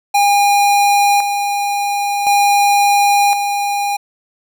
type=tone with tremolo; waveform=square; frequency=811 Hz; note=G#5; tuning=41 cents flat; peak=-10 dBFS; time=0.14-3.97 s; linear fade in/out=10 ms; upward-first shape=square; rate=0.47 Hz; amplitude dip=50%; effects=none